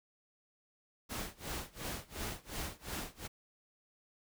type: noise with tremolo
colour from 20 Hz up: pink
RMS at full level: -39 dBFS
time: 1.09-3.28 s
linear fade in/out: 20 ms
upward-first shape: sine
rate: 2.8 Hz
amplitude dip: 95%
effects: none